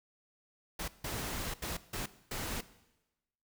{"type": "noise bursts at uneven times", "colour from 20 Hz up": "pink", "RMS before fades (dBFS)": -38, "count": 5, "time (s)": [[0.79, 0.88], [1.04, 1.54], [1.62, 1.77], [1.93, 2.06], [2.31, 2.61]], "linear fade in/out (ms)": 5, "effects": ["noise-tail reverb RT60 1.0 s tail -17 dB re dry"]}